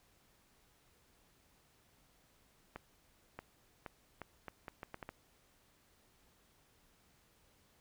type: accelerating click train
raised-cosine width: 0.5 ms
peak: -29 dBFS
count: 10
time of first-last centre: 2.76-5.091 s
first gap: 630 ms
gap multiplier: 0.75
effects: pink hiss -70 dBFS RMS until 7.8 s